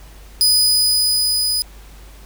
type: tone with level ramp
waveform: sawtooth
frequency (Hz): 4978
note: D#8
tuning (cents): 0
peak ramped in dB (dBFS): -8 to -14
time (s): 0.41-1.62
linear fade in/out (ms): 0
effects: added 50 Hz sine -38 dBFS peak until 2.25 s + pink hiss -46 dBFS RMS until 2.25 s